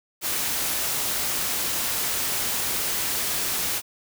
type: noise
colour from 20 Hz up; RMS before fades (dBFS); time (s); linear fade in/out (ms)
white; -26; 0.21-3.82; 50
effects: none